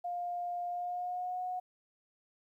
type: tone with pitch glide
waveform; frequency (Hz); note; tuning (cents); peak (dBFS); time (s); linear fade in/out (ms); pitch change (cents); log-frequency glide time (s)
sine; 705 to 730.3; F5 to F#5; +16 to -23; -34; 0.04-1.6; 10; +61; 0.68-1.4
effects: 12-bit